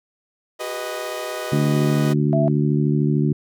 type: chord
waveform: sawtooth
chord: G# minor seventh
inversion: third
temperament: equal with one note detuned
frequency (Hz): 370 / 405.8 / 493.9 / 622.3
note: F#4 / G#4 / B4 / D#5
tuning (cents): 0 / -40 / 0 / 0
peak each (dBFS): -30 / -31 / -28 / -25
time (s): 0.59-2.14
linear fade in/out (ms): 20
type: harmonic tone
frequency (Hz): 73.42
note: D2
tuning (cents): 0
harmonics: 2 / 3 / 4 / 5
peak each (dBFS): -18 / -22 / -24 / -26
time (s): 1.52-3.33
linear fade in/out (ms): 5
type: tone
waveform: sine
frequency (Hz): 660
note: E5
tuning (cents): +2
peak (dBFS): -19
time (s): 2.33-2.48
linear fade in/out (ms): 0
effects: none